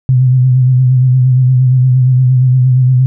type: tone with vibrato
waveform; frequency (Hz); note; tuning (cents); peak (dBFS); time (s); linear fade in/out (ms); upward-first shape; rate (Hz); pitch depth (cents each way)
sine; 127.9; C3; -39; -5; 0.09-3.06; 0; sine; 8.6; 43
effects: none